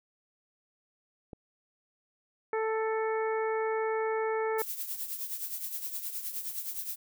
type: click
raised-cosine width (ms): 2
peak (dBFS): -29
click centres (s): 1.332
type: harmonic tone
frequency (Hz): 441.2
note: A4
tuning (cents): +5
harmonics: 1 / 2 / 3 / 4 / 5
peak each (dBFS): -29 / -35 / -39 / -41 / -43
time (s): 2.53-4.62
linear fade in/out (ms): 2
type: noise with tremolo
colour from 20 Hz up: violet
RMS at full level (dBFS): -34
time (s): 4.58-6.96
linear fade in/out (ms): 10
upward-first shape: triangle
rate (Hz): 9.6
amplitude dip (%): 70
effects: none